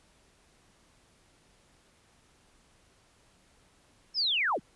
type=linear sweep; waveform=sine; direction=down; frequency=5400 to 85.8 Hz; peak=-25 dBFS; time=4.14-4.6 s; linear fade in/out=50 ms; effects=pink hiss -64 dBFS RMS until 4.75 s + resampled to 24000 Hz